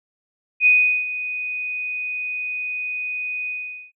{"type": "tone with ADSR envelope", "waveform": "sine", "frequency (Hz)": 2489, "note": "D#7", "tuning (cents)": 0, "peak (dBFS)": -10, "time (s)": [0.6, 3.92], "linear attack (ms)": 61, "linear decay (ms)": 390, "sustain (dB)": -14, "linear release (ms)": 440, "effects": ["noise-tail reverb RT60 0.1 s tail -26 dB re dry"]}